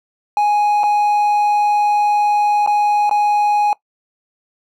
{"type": "tone with dropouts", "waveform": "triangle", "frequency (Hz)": 831, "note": "G#5", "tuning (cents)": 1, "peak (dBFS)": -10, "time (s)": [0.37, 3.73], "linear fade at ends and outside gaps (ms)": 1, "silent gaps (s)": [[0.834, 0.838], [2.663, 2.674], [3.095, 3.111]], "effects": ["noise-tail reverb RT60 0.1 s tail -20 dB re dry"]}